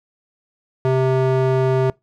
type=tone with band-pass filter; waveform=square; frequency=130.81 Hz; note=C3; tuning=in tune; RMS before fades=-17 dBFS; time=0.85-1.9 s; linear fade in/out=0 ms; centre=450 Hz; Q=0.89; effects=noise-tail reverb RT60 0.2 s tail -24 dB re dry